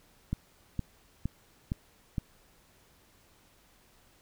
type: click train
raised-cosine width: 5 ms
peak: -18 dBFS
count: 5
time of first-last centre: 0.33-2.182 s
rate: 2.16 Hz
effects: pink hiss -63 dBFS RMS until 4.21 s